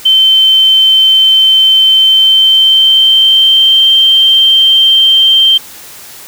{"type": "tone with pitch glide", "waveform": "sine", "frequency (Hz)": [3091, 3141], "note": ["G7", "G7"], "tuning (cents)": [-25, 3], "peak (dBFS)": -3, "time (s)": [0.05, 5.58], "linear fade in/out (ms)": 10, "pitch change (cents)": 28, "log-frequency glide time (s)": [1.93, 3.92], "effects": ["white hiss -31 dBFS RMS until 6.27 s"]}